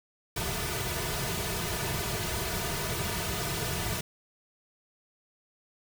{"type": "noise with comb filter", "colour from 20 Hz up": "pink", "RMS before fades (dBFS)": -32, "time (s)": [0.36, 4.01], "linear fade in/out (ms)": 5, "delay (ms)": 3.7, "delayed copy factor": -0.95, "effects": []}